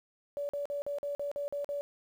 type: tone bursts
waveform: sine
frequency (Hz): 573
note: D5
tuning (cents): -43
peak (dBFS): -32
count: 9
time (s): 0.37-1.81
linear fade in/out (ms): 0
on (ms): 120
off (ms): 45
effects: 10-bit